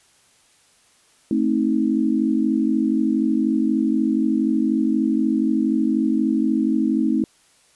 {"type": "chord", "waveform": "sine", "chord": "A diminished", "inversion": "none", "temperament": "just", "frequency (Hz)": [220, 264, 316.8], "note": ["A3", "C4", "Eb4"], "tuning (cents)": [0, 16, 31], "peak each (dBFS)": -21, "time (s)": [1.31, 7.24], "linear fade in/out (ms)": 2, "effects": ["white hiss -57 dBFS RMS until 7.75 s", "resampled to 24000 Hz"]}